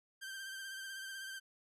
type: tone with vibrato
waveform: sawtooth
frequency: 1568 Hz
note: G6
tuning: in tune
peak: -40 dBFS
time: 0.21-1.4 s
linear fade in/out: 20 ms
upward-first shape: sine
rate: 16 Hz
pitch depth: 32 cents each way
effects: resampled to 32000 Hz